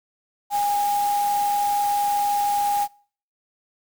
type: tone in noise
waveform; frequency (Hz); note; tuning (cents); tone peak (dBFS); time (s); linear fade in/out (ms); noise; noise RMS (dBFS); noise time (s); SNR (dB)
sine; 817; G#5; -29; -19; 0.5-2.88; 50; white; -34; 0.5-2.88; +12
effects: noise-tail reverb RT60 0.5 s tail -25 dB re dry